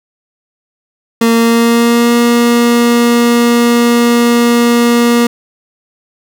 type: tone with pitch glide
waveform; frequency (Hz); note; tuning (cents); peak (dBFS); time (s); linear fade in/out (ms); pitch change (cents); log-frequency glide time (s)
30% pulse; 229.8 to 237.4; A#3 to A#3; -25 to +32; -4; 1.21-5.27; 5; +57; 1.33-2.14
effects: none